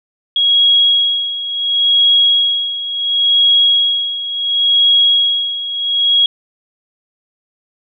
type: tone with tremolo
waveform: sine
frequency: 3308 Hz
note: G#7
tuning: 8 cents flat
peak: -7 dBFS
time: 0.36-6.26 s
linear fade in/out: 2 ms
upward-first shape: sine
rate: 0.71 Hz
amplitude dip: 75%
effects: none